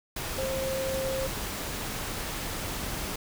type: tone in noise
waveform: sine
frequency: 531 Hz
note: C5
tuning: 25 cents sharp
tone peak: -29 dBFS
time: 0.38-1.27 s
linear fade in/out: 5 ms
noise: pink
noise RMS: -34 dBFS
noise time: 0.16-3.16 s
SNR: +2 dB
effects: none